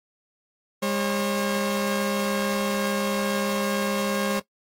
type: tone pair together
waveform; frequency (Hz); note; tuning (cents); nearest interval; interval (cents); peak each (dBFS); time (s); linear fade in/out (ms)
sawtooth; 202.6 / 541; G#3 / C#5; -43 / -42; octave + perfect fourth; 1701; -22; 0.82-4.4; 10
effects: noise-tail reverb RT60 0.1 s tail -18 dB re dry + AAC 64 kbps